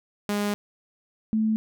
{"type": "tone pair in turn", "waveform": ["sawtooth", "sine"], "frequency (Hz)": [205.6, 218.7], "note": ["G#3", "A3"], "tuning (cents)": [-17, -10], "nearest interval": "minor second", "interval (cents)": 107, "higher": "second", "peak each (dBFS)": -20, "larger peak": "neither", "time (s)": [[0.29, 0.54], [1.33, 1.56]], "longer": "first", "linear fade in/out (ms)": 0, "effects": []}